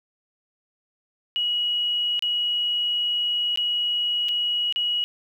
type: tone with dropouts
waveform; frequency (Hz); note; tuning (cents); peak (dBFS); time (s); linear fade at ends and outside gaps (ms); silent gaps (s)
sine; 2910; F#7; -29; -21; 1.36-5.04; 0; 2.193-2.224 / 3.559-3.574 / 4.285-4.29 / 4.725-4.76
effects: 9-bit